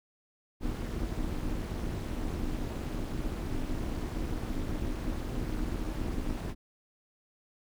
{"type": "noise with amplitude modulation", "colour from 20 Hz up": "brown", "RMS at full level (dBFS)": -30, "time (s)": [0.6, 6.55], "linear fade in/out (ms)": 50, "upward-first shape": "sine", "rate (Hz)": 278, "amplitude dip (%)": 80, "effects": []}